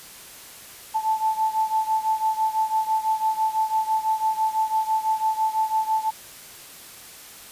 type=beating tone pair; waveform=sine; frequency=875 / 881 Hz; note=A5 / A5; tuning=-10 / +2 cents; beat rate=6 Hz; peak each=-22 / -25 dBFS; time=0.94-6.11 s; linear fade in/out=20 ms; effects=white hiss -43 dBFS RMS until 7.51 s + resampled to 32000 Hz